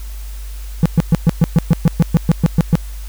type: tone bursts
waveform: triangle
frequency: 164.81 Hz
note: E3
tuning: in tune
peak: -4 dBFS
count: 14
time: 0.83-2.754 s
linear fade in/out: 0 ms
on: 26 ms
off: 120 ms
effects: added 50 Hz sine -25 dBFS peak until 3.08 s + white hiss -41 dBFS RMS until 3.08 s